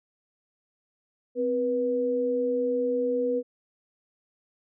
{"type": "tone pair together", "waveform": "sine", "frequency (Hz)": [258.1, 487.3], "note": ["C4", "B4"], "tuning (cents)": [-23, -23], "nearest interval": "major seventh", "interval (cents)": 1100, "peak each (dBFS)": [-30, -24], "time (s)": [1.35, 3.43], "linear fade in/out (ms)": 50, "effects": []}